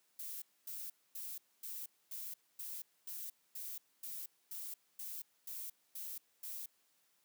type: noise bursts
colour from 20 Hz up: violet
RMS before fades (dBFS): -45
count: 14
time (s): 0.19-6.66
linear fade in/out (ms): 5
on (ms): 230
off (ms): 250
effects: white hiss -75 dBFS RMS until 7.24 s + high-pass 150 Hz 12 dB/octave